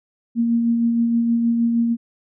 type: tone with tremolo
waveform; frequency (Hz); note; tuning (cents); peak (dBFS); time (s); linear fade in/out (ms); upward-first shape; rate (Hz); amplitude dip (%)
sine; 233.1; A#3; 0; -14; 0.35-1.97; 50; sine; 6.4; 30
effects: none